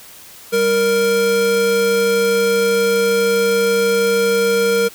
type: tone pair together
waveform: square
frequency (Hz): 196 / 466.2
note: G3 / A#4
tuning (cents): 0 / 0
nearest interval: octave + minor third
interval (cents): 1500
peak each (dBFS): -25 / -14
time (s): 0.52-4.89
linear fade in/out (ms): 20
effects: white hiss -40 dBFS RMS until 4.94 s